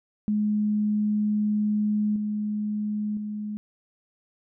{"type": "tone with level steps", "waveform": "sine", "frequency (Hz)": 210.3, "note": "G#3", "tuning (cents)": 22, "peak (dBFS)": [-21, -25, -29], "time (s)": [0.28, 3.57], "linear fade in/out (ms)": 0, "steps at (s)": [2.16, 3.17], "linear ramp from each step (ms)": 2, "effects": []}